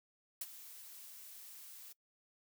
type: noise with ADSR envelope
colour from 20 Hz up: blue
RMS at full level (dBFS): -39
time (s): 0.41-1.93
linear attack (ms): 4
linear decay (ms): 37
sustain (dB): -14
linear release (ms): 9
effects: noise-tail reverb RT60 0.1 s tail -22 dB re dry